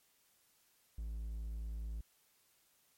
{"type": "tone", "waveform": "triangle", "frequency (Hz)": 54.9, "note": "A1", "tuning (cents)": -3, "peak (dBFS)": -37, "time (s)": [0.98, 2.01], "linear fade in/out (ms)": 5, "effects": ["white hiss -72 dBFS RMS until 2.97 s", "MP3 64 kbps"]}